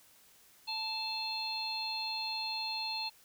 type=harmonic tone with a mistuned harmonic; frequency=880 Hz; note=A5; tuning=in tune; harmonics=1 / 3 / 4 / 5; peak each=-41 / -42 / -47 / -36 dBFS; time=0.67-3.1 s; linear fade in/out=20 ms; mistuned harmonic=5; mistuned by=-69 cents; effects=white hiss -62 dBFS RMS until 3.24 s

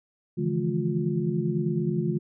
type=tone cluster; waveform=sine; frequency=141.4 / 159.9 / 169.8 / 213.1 / 354.8 Hz; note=C#3 / D#3 / F3 / G#3 / F4; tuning=+35 / +48 / -48 / +45 / +27 cents; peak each=-30 dBFS; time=0.37-2.19 s; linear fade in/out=20 ms; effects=none

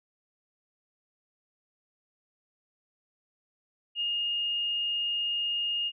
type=tone; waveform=sine; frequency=2842 Hz; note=F7; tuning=30 cents sharp; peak=-27 dBFS; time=3.95-5.92 s; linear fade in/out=50 ms; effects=none

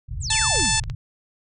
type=low-pass noise; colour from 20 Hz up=white; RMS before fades=-29 dBFS; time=0.08-0.95 s; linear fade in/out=10 ms; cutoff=140 Hz; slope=96 dB/octave
type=exponential sweep; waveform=sine; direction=down; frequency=8870 to 123.47 Hz; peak=-27 dBFS; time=0.2-0.74 s; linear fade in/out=50 ms
type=harmonic tone; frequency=880 Hz; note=A5; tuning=in tune; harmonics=1 / 2 / 3 / 4 / 5 / 6 / 7 / 8 / 9 / 10; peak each=-28 / -28 / -28 / -28 / -28 / -28 / -28 / -28 / -28 / -28 dBFS; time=0.3-0.8 s; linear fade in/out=5 ms
type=clicks; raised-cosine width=0.2 ms; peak=-20 dBFS; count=9; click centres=0.324 / 0.354 / 0.416 / 0.557 / 0.596 / 0.654 / 0.778 / 0.838 / 0.899 s
effects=none

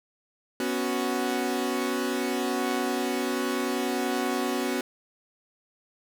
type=chord; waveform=sawtooth; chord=B suspended second; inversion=none; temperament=equal; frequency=246.9 / 277.2 / 370 Hz; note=B3 / C#4 / F#4; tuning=0 / 0 / 0 cents; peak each=-26 / -27 / -26 dBFS; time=0.6-4.81 s; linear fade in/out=2 ms; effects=none

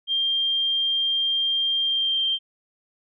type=tone with pitch glide; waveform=sine; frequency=3190 to 3161 Hz; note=G7 to G7; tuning=+30 to +14 cents; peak=-20 dBFS; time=0.07-2.39 s; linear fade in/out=50 ms; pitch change=-16 cents; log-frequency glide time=1.83-2.24 s; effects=none

